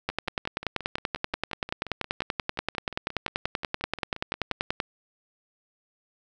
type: two click trains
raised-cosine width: 0.3 ms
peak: -21 / -10 dBFS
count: 26 / 50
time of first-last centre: 0.1-4.517 / 0.09-4.802 s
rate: 5.66 / 10.4 Hz
effects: none